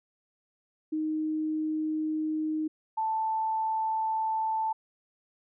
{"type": "tone pair in turn", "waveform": "sine", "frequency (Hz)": [311.1, 882], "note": ["D#4", "A5"], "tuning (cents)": [0, 4], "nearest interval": "octave + tritone", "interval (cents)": 1804, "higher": "second", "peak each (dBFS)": [-27, -26], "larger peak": "second", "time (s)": [[0.92, 2.68], [2.97, 4.73]], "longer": "neither", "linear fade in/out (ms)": 10, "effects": []}